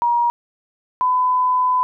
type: tone pair in turn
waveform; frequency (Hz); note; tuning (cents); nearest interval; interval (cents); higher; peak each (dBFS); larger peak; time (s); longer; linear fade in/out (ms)
sine; 951 / 1005.4; A#5 / B5; +34 / +31; minor second; 97; second; -14; neither; 0.02-0.3 / 1.01-1.83; second; 0
effects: none